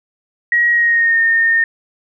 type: tone with pitch glide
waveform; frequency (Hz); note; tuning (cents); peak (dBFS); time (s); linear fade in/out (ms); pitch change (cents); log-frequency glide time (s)
sine; 1900 to 1830; A#6 to A#6; +33 to -32; -10; 0.52-1.64; 2; -65; 0.7-1.19
effects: none